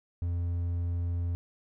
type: tone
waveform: triangle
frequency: 86.5 Hz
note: F2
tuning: 16 cents flat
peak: -26 dBFS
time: 0.22-1.35 s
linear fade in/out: 0 ms
effects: none